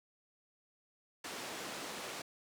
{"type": "band-pass noise", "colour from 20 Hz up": "pink", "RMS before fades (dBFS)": -44, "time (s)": [1.24, 2.22], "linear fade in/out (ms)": 5, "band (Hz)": [290, 8700], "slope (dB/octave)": 12, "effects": []}